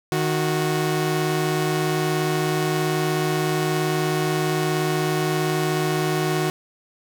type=tone pair together; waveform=sawtooth; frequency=154.58 / 368 Hz; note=D#3 / F#4; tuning=-11 / -9 cents; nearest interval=octave + minor third; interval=1502 cents; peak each=-19 dBFS; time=0.12-6.5 s; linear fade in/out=0 ms; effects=none